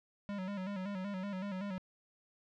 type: tone with vibrato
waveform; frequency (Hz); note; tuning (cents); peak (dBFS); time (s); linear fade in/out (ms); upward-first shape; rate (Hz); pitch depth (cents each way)
square; 194; G3; -18; -38; 0.29-1.78; 0; square; 5.3; 74
effects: low-pass 3000 Hz 12 dB/octave